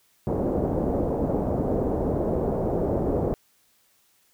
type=low-pass noise; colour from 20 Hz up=white; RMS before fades=-25 dBFS; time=0.27-3.34 s; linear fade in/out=0 ms; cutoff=590 Hz; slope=24 dB/octave; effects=white hiss -64 dBFS RMS until 4.33 s